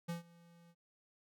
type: tone with ADSR envelope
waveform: square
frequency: 170.2 Hz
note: F3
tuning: 44 cents flat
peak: -37 dBFS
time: 0.08-0.75 s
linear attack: 15 ms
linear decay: 130 ms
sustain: -24 dB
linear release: 53 ms
effects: none